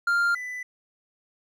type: tone pair in turn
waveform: triangle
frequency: 1396.9 / 1993.3 Hz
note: F6 / B6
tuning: 0 / +16 cents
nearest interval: tritone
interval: 616 cents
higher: second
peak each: -18 / -30 dBFS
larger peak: first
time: 0.07-0.35 / 0.35-0.63 s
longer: neither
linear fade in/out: 5 ms
effects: none